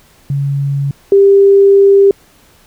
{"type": "tone pair in turn", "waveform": "sine", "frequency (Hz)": [140, 396], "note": ["C#3", "G4"], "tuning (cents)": [18, 18], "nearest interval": "octave + tritone", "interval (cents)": 1800, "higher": "second", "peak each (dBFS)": [-12, -3], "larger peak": "second", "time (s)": [[0.3, 0.91], [1.12, 2.11]], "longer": "second", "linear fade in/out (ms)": 2, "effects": ["pink hiss -47 dBFS RMS until 2.66 s"]}